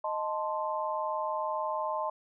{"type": "chord", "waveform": "sine", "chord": "A diminished", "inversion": "second", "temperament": "equal", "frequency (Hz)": [622.3, 880, 1046.5], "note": ["Eb5", "A5", "C6"], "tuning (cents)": [0, 0, 0], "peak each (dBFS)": -34, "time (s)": [0.04, 2.1], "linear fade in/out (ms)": 5, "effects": []}